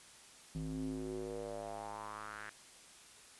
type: tone with band-pass filter sweep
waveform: square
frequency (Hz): 52.8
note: G#1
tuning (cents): +29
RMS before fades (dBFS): -43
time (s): 0.55-2.5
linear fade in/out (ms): 0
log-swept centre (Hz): 190 to 1700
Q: 4
effects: white hiss -58 dBFS RMS until 3.39 s + resampled to 24000 Hz